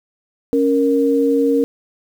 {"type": "tone pair together", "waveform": "sine", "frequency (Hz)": [277.2, 466.2], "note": ["C#4", "A#4"], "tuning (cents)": [0, 0], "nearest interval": "major sixth", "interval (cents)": 900, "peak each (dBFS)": -15, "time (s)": [0.53, 1.64], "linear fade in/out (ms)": 0, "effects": ["7-bit"]}